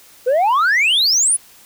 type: exponential sweep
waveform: sine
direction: up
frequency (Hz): 475.5 to 10548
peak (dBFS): -9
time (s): 0.26-1.37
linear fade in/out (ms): 20
effects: tanh soft clip ceiling -11 dBFS + white hiss -46 dBFS RMS until 1.65 s